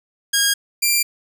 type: tone pair in turn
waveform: 10% pulse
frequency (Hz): 1631 / 2375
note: G#6 / D7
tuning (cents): -32 / +19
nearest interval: perfect fifth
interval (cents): 651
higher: second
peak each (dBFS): -6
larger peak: neither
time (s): 0.33-0.54 / 0.82-1.03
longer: neither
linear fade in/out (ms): 10
effects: none